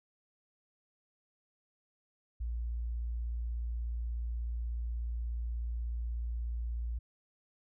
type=tone; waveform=sine; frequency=58.27 Hz; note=A#1; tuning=in tune; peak=-33 dBFS; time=2.4-6.99 s; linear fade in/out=10 ms; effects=none